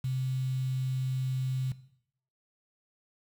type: tone with quantisation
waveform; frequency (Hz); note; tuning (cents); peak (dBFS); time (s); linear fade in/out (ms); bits
sine; 130.2; C3; -8; -28; 0.04-1.72; 5; 8
effects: noise-tail reverb RT60 0.7 s tail -17 dB re dry